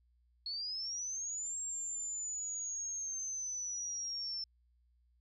sine linear two-way sweep, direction up then down, 4313 to 7500 to 5340 Hz, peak -37 dBFS, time 0.46-4.44 s, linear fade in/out 2 ms, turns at 1.58 s, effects added 60 Hz sine -68 dBFS peak until 5.2 s

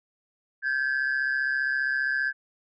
sine tone pair together, 1568 / 1703.1 Hz, G6 / G#6, 0 / +43 cents, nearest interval minor second, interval 143 cents, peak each -24 / -26 dBFS, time 0.62-2.33 s, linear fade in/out 50 ms, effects tanh soft clip ceiling -20 dBFS

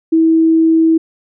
sine tone, 324.2 Hz, E4, 29 cents flat, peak -7 dBFS, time 0.12-0.98 s, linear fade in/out 10 ms, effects none

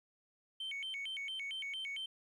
sine tone with vibrato, 2629 Hz, E7, 5 cents flat, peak -37 dBFS, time 0.6-2.06 s, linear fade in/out 5 ms, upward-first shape square, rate 4.4 Hz, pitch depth 290 cents each way, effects tanh soft clip ceiling -37 dBFS + 12-bit

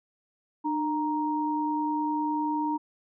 sine tone pair together, 301.6 / 935 Hz, D4 / A#5, +46 / +5 cents, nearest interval octave + minor sixth, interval 1959 cents, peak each -28 dBFS, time 0.64-2.78 s, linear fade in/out 20 ms, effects none

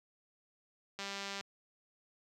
click train, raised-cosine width 0.2 ms, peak -24 dBFS, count 84, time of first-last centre 0.99-1.409 s, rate 198 Hz, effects high-pass 60 Hz 12 dB/octave + 11-bit

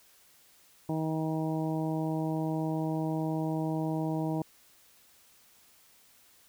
harmonic tone, 158.5 Hz, D#3, 32 cents sharp, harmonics 1 / 2 / 3 / 4 / 5 / 6, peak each -32 / -32 / -41 / -39 / -41 / -43 dBFS, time 0.89-4.42 s, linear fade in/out 2 ms, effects white hiss -61 dBFS RMS until 6.48 s

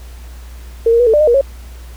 sine tone with pitch steps, 458.6 / 466.2 / 487.5 / 443.3 / 594 / 611 / 475.9 / 549 Hz, A#4 / A#4 / B4 / A4 / D5 / D#5 / A#4 / C#5, -28 / 0 / -23 / +13 / +20 / -32 / +36 / -17 cents, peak -7 dBFS, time 0.86-1.412 s, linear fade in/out 5 ms, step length 69 ms, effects added 60 Hz sine -30 dBFS peak until 1.96 s + pink hiss -43 dBFS RMS until 1.96 s

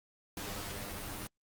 pink noise with comb filter, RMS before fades -41 dBFS, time 0.37-1.27 s, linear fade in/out 2 ms, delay 10 ms, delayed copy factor +0.75, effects Opus 48 kbps

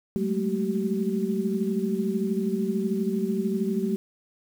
sine tone cluster, 189.7 / 208.2 / 221.2 / 382.2 Hz, F#3 / G#3 / A3 / G4, +43 / +5 / +9 / -44 cents, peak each -29 dBFS, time 0.16-3.96 s, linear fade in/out 0 ms, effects 8-bit

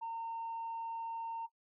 sine tone, 914 Hz, A#5, 34 cents flat, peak -36 dBFS, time 0.01-1.47 s, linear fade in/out 20 ms, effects noise-tail reverb RT60 0.1 s tail -17 dB re dry + tanh soft clip ceiling -35 dBFS

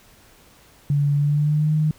sine tone with pitch glide, 143.7 to 154.01 Hz, D3 to D#3, -37 to -17 cents, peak -16 dBFS, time 0.9-1.91 s, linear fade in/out 2 ms, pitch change +120 cents, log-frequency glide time 1.15-1.73 s, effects pink hiss -52 dBFS RMS until 1.98 s

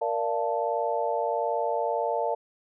sine chord, Bb major seventh, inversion none, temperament equal with one note detuned, 466.2 / 587.3 / 688.8 / 880 Hz, Bb4 / D5 / F5 / A5, 0 / 0 / -24 / 0 cents, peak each -30 dBFS, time 0.01-2.35 s, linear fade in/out 10 ms, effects none

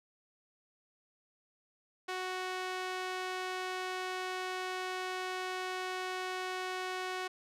sawtooth tone with band-pass filter, 370 Hz, F#4, in tune, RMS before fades -38 dBFS, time 2.08-7.28 s, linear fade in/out 10 ms, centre 1900 Hz, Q 0.5, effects none

